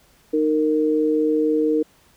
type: tone pair together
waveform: sine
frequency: 308.1 / 462.1 Hz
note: D#4 / A#4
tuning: -17 / -15 cents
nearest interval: perfect fifth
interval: 702 cents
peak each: -19 dBFS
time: 0.33-1.83 s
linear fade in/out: 10 ms
effects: pink hiss -56 dBFS RMS until 2.16 s